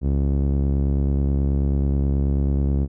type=tone with low-pass filter; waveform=sawtooth; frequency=69.3 Hz; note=C#2; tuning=in tune; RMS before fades=-20 dBFS; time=0.01-2.88 s; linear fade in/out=50 ms; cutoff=320 Hz; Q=0.87; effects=none